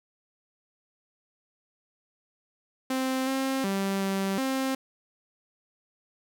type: tone with pitch steps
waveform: sawtooth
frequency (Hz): 261.5 / 266.7 / 195.4 / 194.3 / 265.3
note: C4 / C4 / G3 / G3 / C4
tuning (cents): -1 / +33 / -5 / -15 / +24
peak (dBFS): -22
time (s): 2.9-4.75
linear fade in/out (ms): 5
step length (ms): 370
effects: none